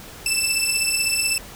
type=beating tone pair; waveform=15% pulse; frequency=2638 / 2654 Hz; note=E7 / E7; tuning=+1 / +11 cents; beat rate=16 Hz; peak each=-15 / -15 dBFS; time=0.26-1.38 s; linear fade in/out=2 ms; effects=pink hiss -40 dBFS RMS until 1.55 s